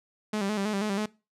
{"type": "tone with vibrato", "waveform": "sawtooth", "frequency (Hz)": 204.8, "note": "G#3", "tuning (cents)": -24, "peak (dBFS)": -23, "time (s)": [0.33, 1.06], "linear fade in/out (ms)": 5, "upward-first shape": "square", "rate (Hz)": 6.2, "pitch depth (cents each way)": 69, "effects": ["noise-tail reverb RT60 0.3 s tail -22 dB re dry", "low-pass 9000 Hz 12 dB/octave"]}